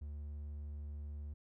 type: tone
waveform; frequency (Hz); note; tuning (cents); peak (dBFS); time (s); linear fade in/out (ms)
triangle; 73.42; D2; 0; -40; 0.01-1.34; 10
effects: none